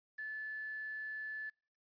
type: tone with quantisation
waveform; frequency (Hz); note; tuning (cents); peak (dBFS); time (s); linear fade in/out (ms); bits
sine; 1737; A6; -23; -40; 0.18-1.5; 10; 10
effects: noise-tail reverb RT60 0.5 s tail -26 dB re dry + resampled to 11025 Hz